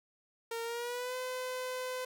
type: tone with pitch glide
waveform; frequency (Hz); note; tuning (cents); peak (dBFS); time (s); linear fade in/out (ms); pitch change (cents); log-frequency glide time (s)
sawtooth; 460.9 to 508.5; A#4 to C5; -20 to -50; -32; 0.51-2.05; 5; +170; 0.63-1.16
effects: none